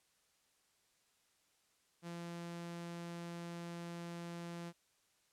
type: tone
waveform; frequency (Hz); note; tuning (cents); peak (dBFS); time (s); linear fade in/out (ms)
sawtooth; 171.1; F3; -35; -40; 2.02-4.73; 50
effects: white hiss -75 dBFS RMS until 5.32 s + low-pass 10000 Hz 12 dB/octave